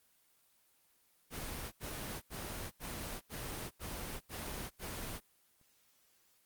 pink noise bursts, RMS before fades -42 dBFS, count 8, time 1.3-5.206 s, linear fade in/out 50 ms, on 420 ms, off 78 ms, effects white hiss -71 dBFS RMS until 6.45 s + Opus 24 kbps

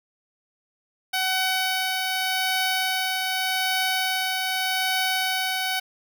10% pulse tone with tremolo, 753 Hz, F#5, 30 cents sharp, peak -13 dBFS, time 1.13-5.8 s, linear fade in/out 10 ms, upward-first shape triangle, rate 0.84 Hz, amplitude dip 30%, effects none

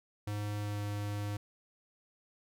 square tone with pitch glide, 103.83 to 102.99 Hz, G#2 to G#2, 0 to -14 cents, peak -35 dBFS, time 0.27-1.37 s, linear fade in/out 5 ms, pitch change -14 cents, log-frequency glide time 0.6-0.82 s, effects none

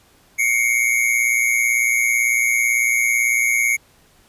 square tone pair together, 2142 / 2260 Hz, C7 / C#7, +40 / +33 cents, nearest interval minor second, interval 93 cents, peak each -19 dBFS, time 0.38-3.77 s, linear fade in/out 20 ms, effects pink hiss -54 dBFS RMS until 4.28 s + resampled to 32000 Hz

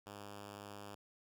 5% pulse tone, 102 Hz, G#2, 31 cents flat, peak -37 dBFS, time 0.06-0.95 s, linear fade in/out 5 ms, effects none

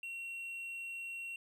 triangle tone, 2734 Hz, F7, 37 cents flat, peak -39 dBFS, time 0.03-1.36 s, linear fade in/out 2 ms, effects none

